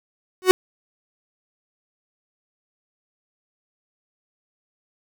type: tone with exponential growth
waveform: 45% pulse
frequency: 370.8 Hz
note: F#4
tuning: 4 cents sharp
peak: -4 dBFS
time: 0.42-0.51 s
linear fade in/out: 0 ms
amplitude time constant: 18 ms
effects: none